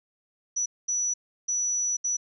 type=tone bursts at uneven times; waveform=sine; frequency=5910 Hz; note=F#8; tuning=3 cents flat; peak=-24 dBFS; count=4; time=0.56-0.66 / 0.88-1.14 / 1.48-1.97 / 2.04-2.17 s; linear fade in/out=10 ms; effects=none